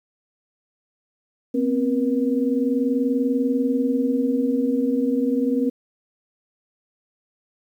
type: tone cluster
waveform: sine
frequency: 243.6 / 263.9 / 477.1 Hz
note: B3 / C4 / A#4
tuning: -24 / +15 / +40 cents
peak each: -25 / -20 / -25 dBFS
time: 1.54-5.7 s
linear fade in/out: 10 ms
effects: 9-bit